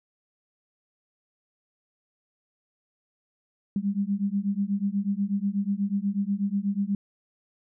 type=beating tone pair; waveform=sine; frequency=196 / 204.2 Hz; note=G3 / G#3; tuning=0 / -29 cents; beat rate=8.2 Hz; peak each=-27 dBFS; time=3.76-6.95 s; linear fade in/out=2 ms; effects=none